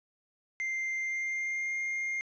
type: tone with pitch glide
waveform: triangle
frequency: 2093 to 2119 Hz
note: C7 to C7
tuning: 0 to +21 cents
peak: -29 dBFS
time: 0.6-2.21 s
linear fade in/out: 0 ms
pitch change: +21 cents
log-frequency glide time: 0.98-1.76 s
effects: resampled to 16000 Hz